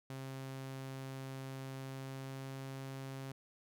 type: tone with pitch glide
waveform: sawtooth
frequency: 133.6 to 134.45 Hz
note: C3 to C3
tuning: +36 to +47 cents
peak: -39 dBFS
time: 0.1-3.32 s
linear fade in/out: 2 ms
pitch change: +11 cents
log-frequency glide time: 1.69-2.56 s
effects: none